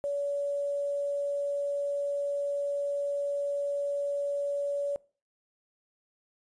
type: tone with quantisation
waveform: sine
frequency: 569 Hz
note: C#5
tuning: 45 cents sharp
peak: -28 dBFS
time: 0.04-4.96 s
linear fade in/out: 0 ms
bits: 9
effects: noise-tail reverb RT60 0.4 s tail -23 dB re dry + resampled to 22050 Hz